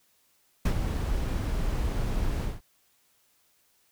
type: noise with ADSR envelope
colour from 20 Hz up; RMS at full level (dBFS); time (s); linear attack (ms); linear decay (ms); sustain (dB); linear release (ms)
brown; -20; 0.65-2.61; 7; 74; -8; 180
effects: white hiss -67 dBFS RMS until 3.91 s